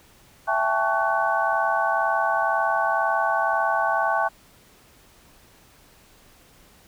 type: tone cluster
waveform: sine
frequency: 663 / 793 / 875 / 1119 / 1502 Hz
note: E5 / G5 / A5 / C#6 / F#6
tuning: +10 / +20 / -10 / +16 / +26 cents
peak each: -26 dBFS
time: 0.47-4.29 s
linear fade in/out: 20 ms
effects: pink hiss -54 dBFS RMS until 6.87 s